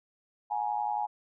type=tone with amplitude modulation; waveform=sine; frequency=836 Hz; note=G#5; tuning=11 cents sharp; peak=-24 dBFS; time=0.5-1.07 s; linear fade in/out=20 ms; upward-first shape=sine; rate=111 Hz; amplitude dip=90%; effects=none